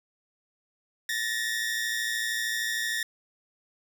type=tone pair together; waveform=sawtooth; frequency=1762 / 1875.1 Hz; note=A6 / A#6; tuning=+2 / +10 cents; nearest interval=minor second; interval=108 cents; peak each=-27 dBFS; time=1.09-3.03 s; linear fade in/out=2 ms; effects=none